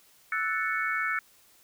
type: chord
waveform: sine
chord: F# minor seventh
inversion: third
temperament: equal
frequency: 1318.5 / 1480 / 1760 / 2217 Hz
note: E6 / F#6 / A6 / C#7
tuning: 0 / 0 / 0 / 0 cents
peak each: -32 dBFS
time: 0.32-1.19 s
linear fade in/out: 2 ms
effects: white hiss -60 dBFS RMS until 1.63 s